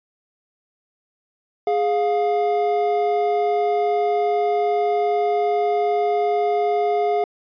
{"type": "tone pair together", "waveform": "triangle", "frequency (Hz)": [415.1, 706], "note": ["G#4", "F5"], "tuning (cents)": [-1, 19], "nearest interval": "major sixth", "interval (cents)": 920, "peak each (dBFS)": -18, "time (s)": [1.67, 7.24], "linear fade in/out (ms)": 2, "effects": ["resampled to 11025 Hz"]}